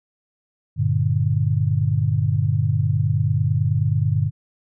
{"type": "chord", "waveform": "sine", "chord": "G minor", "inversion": "none", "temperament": "just", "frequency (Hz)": [98, 117.6, 147], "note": ["G2", "Bb2", "D3"], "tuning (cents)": [0, 16, 2], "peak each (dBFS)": [-21, -21, -21], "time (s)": [0.76, 4.31], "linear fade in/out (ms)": 50, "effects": []}